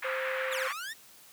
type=band-pass noise; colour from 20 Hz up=pink; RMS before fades=-35 dBFS; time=0.02-0.73 s; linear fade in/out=10 ms; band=1300 to 2200 Hz; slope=24 dB/octave
type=tone; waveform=sine; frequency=523.3 Hz; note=C5; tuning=in tune; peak=-33 dBFS; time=0.04-0.68 s; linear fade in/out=10 ms
type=exponential two-way sweep; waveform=sawtooth; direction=down then up; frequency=4186 to 1046.5 to 1909 Hz; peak=-33 dBFS; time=0.51-0.94 s; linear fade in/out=20 ms; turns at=0.68 s
effects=white hiss -55 dBFS RMS until 1.32 s + high-pass 80 Hz 12 dB/octave